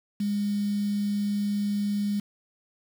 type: tone with quantisation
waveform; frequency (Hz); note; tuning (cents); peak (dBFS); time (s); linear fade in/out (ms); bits
sine; 204.3; G#3; -28; -24; 0.2-2.2; 5; 7
effects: none